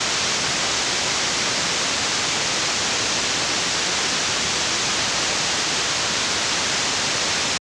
white low-pass noise, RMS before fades -22 dBFS, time 0-7.58 s, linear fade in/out 10 ms, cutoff 7000 Hz, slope 48 dB/octave, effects high-pass 80 Hz 12 dB/octave

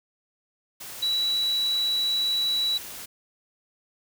sine tone in noise, 3925 Hz, B7, 11 cents flat, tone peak -22 dBFS, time 1.02-2.78 s, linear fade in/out 10 ms, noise white, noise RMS -39 dBFS, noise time 0.8-3.06 s, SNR +14 dB, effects none

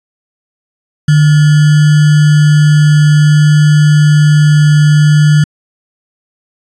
sine tone with sample-and-hold, 150.1 Hz, D3, 38 cents sharp, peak -3 dBFS, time 1.08-5.44 s, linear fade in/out 5 ms, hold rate 1575 Hz, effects resampled to 22050 Hz

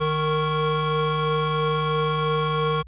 square tone cluster, 153.7 / 464.1 / 1101 Hz, D#3 / A#4 / C#6, -21 / -8 / -12 cents, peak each -26 dBFS, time 0-2.83 s, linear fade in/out 20 ms, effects added 60 Hz sine -42 dBFS peak until 2.87 s + resampled to 8000 Hz

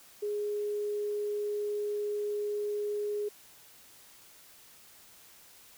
sine tone, 415.3 Hz, G#4, in tune, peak -30 dBFS, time 0.22-3.29 s, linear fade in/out 10 ms, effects white hiss -56 dBFS RMS until 5.77 s

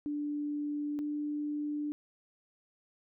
sine tone pair in turn, 293.7 / 295.9 Hz, D4 / D4, 0 / +13 cents, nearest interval unison, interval 13 cents, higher second, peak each -32 / -32 dBFS, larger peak neither, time 0.06-0.99 / 0.99-1.92 s, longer neither, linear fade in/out 0 ms, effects none

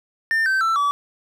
triangle tone with pitch steps, 1800 / 1549 / 1333 / 1147.1 Hz, A6 / G6 / E6 / D6, +39 / -21 / +19 / -41 cents, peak -15 dBFS, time 0.31-0.91 s, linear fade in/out 0 ms, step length 150 ms, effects none

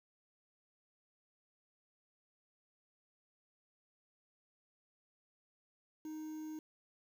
triangle tone with quantisation, 311.1 Hz, D#4, in tune, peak -40 dBFS, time 6.05-6.59 s, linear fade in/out 2 ms, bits 10, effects none

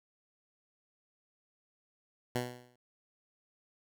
10% pulse tone with exponential decay, 123.47 Hz, B2, in tune, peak -21 dBFS, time 2.35-2.76 s, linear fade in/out 5 ms, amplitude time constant 88 ms, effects none

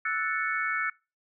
sine chord, F# minor seventh, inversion third, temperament equal with one note detuned, 1318.5 / 1474.9 / 1760 / 2217 Hz, E6 / F#6 / A6 / C#7, 0 / -6 / 0 / 0 cents, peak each -32 dBFS, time 0.05-0.9 s, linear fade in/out 5 ms, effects noise-tail reverb RT60 0.3 s tail -25 dB re dry

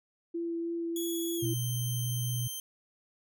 sine tone with vibrato, 336.6 Hz, E4, 36 cents sharp, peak -31 dBFS, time 0.34-1.54 s, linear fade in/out 10 ms, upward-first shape sine, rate 3.2 Hz, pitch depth 10 cents each way
5% pulse tone with pitch glide, 3371 to 3127 Hz, G#7 to G7, +25 to -5 cents, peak -29 dBFS, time 0.96-2.6 s, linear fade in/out 2 ms, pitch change -130 cents, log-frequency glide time 1.36-1.46 s
sine tone, 123.47 Hz, B2, in tune, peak -30 dBFS, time 1.42-2.48 s, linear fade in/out 10 ms
effects none

